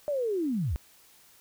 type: linear sweep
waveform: sine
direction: down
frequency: 605 to 51.8 Hz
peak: -26 dBFS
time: 0.08-0.76 s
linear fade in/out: 0 ms
effects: white hiss -58 dBFS RMS until 1.4 s